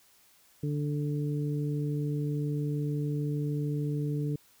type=harmonic tone; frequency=146.83 Hz; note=D3; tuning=in tune; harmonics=1 / 2 / 3; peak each=-29 / -35 / -39 dBFS; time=0.63-4.36 s; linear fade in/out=5 ms; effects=white hiss -62 dBFS RMS until 4.6 s